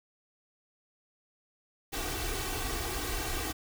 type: noise with comb filter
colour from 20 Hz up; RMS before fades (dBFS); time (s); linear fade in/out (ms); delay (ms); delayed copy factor
pink; -34; 1.92-3.53; 20; 2.6; +0.85
effects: none